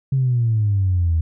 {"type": "exponential sweep", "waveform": "sine", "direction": "down", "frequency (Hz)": [136.9, 79.3], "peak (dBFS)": -14, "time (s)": [0.12, 1.21], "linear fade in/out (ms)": 5, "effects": ["tanh soft clip ceiling -10 dBFS"]}